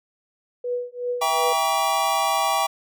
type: tone with tremolo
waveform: sine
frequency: 489.9 Hz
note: B4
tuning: 14 cents flat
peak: -21 dBFS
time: 0.64-1.53 s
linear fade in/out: 5 ms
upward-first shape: triangle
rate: 2.7 Hz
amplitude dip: 100%
type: chord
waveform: square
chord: E diminished seventh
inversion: none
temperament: just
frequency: 659.3 / 791.1 / 949.3 / 1139.2 Hz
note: E5 / G5 / Bb5 / Db6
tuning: 0 / +16 / +31 / +47 cents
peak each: -28 / -24 / -28 / -25 dBFS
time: 1.21-2.67 s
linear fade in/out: 10 ms
effects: none